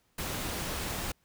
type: noise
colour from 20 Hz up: pink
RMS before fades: -35 dBFS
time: 0.18-1.12 s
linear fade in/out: 5 ms
effects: pink hiss -71 dBFS RMS until 1.24 s